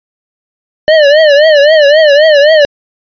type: tone with vibrato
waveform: square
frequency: 600 Hz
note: D5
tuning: 37 cents sharp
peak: -3 dBFS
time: 0.88-2.65 s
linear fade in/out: 0 ms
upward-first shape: triangle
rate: 3.8 Hz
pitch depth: 140 cents each way
effects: resampled to 11025 Hz